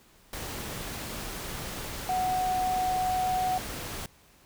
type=tone in noise; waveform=sine; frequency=740 Hz; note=F#5; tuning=in tune; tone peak=-25 dBFS; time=2.09-3.58 s; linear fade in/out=2 ms; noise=pink; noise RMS=-37 dBFS; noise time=0.33-4.06 s; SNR=+9 dB; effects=pink hiss -59 dBFS RMS until 4.45 s